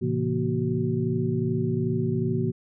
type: tone cluster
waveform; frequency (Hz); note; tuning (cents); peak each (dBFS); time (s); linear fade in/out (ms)
sine; 112.7 / 135.3 / 166.5 / 235.2 / 374.3; A2 / C#3 / E3 / A#3 / F#4; +42 / -42 / +18 / +16 / +20; -29; 0.01-2.52; 20
effects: none